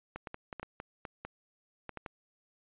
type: clicks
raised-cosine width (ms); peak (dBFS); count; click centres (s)
0.5; -25; 12; 0.16 / 0.272 / 0.344 / 0.528 / 0.597 / 0.63 / 0.801 / 1.052 / 1.25 / 1.893 / 1.973 / 2.062
effects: resampled to 8000 Hz